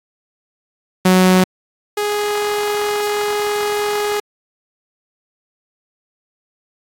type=tone pair in turn; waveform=sawtooth; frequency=185 / 415.3 Hz; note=F#3 / G#4; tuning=0 / 0 cents; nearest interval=octave + major second; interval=1400 cents; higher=second; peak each=-5 / -13 dBFS; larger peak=first; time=1.05-1.44 / 1.97-4.2 s; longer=second; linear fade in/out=5 ms; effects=AAC 64 kbps